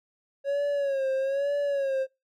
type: tone with vibrato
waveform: triangle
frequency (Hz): 552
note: C#5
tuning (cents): -7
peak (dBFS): -22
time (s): 0.44-2.07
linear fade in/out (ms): 50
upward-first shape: sine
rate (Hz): 1.1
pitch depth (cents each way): 70
effects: noise-tail reverb RT60 0.2 s tail -22 dB re dry